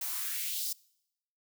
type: noise with high-pass filter sweep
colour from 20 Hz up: blue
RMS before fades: -35 dBFS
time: 0.01-0.73 s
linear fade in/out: 5 ms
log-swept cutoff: 690 to 5400 Hz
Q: 2.3
effects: noise-tail reverb RT60 0.8 s tail -24 dB re dry